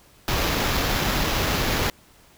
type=noise with sample-and-hold; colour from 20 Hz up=pink; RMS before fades=-23 dBFS; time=0.28-1.9 s; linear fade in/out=2 ms; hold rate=8820 Hz; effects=pink hiss -54 dBFS RMS until 2.37 s